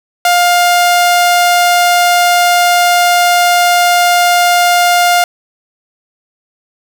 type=tone; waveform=sawtooth; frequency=705 Hz; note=F5; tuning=16 cents sharp; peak=-3 dBFS; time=0.25-5.24 s; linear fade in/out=2 ms; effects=none